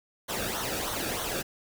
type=noise with flanger; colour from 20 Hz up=pink; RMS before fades=-32 dBFS; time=0.28-1.43 s; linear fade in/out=20 ms; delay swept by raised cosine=0.4 to 1 ms; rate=3.2 Hz; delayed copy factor=-0.65; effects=none